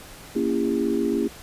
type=chord; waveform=sine; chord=A# diminished seventh; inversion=none; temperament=just; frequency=233.1 / 279.7 / 335.6 / 402.8 Hz; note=A#3 / C#4 / E4 / G4; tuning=0 / +16 / +31 / +47 cents; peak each=-26 dBFS; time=0.35-1.28 s; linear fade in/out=10 ms; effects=pink hiss -43 dBFS RMS until 1.42 s + resampled to 32000 Hz